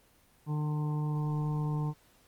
harmonic tone with a mistuned harmonic, 150.2 Hz, D3, 39 cents sharp, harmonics 1 / 2 / 3 / 5 / 6 / 7, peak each -29 / -41 / -45 / -49 / -45 / -48 dBFS, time 0.46-1.94 s, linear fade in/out 50 ms, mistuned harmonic 5, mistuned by +18 cents, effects pink hiss -64 dBFS RMS until 2.27 s + Opus 24 kbps

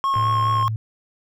triangle tone with vibrato, 1080 Hz, C#6, 45 cents flat, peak -16 dBFS, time 0.04-0.68 s, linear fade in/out 0 ms, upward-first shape sine, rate 4.8 Hz, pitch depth 20 cents each way
click train, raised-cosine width 0.5 ms, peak -19 dBFS, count 35, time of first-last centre 0.14-0.626 s, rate 69.9 Hz
sine tone, 110 Hz, A2, in tune, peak -22 dBFS, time 0.16-0.76 s, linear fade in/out 0 ms
effects none

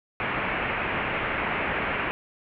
white low-pass noise, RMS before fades -28 dBFS, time 0.2-2.11 s, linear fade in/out 0 ms, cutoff 2600 Hz, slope 48 dB/octave, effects none

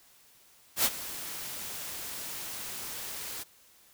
white noise with ADSR envelope, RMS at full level -23 dBFS, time 0.76-3.44 s, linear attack 85 ms, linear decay 48 ms, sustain -16 dB, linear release 21 ms, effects white hiss -60 dBFS RMS until 3.93 s

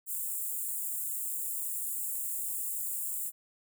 white high-pass noise, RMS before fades -35 dBFS, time 0.06-3.32 s, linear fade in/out 50 ms, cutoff 7200 Hz, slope 96 dB/octave, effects none

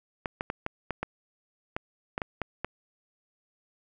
clicks, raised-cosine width 0.5 ms, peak -15 dBFS, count 11, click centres 0.258 / 0.409 / 0.501 / 0.664 / 0.907 / 1.03 / 1.765 / 2.179 / 2.218 / 2.417 / 2.646 s, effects none

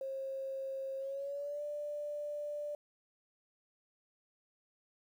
sine tone with pitch glide, 537 to 589 Hz, C5 to D5, +45 to +5 cents, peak -37 dBFS, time 0.01-2.75 s, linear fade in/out 2 ms, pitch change +160 cents, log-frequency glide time 0.98-1.62 s, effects 11-bit

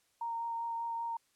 sine tone with vibrato, 926 Hz, A#5, 12 cents flat, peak -34 dBFS, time 0.21-1.17 s, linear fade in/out 5 ms, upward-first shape sine, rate 5.1 Hz, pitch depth 11 cents each way, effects white hiss -73 dBFS RMS until 1.35 s + low-pass 11000 Hz 12 dB/octave

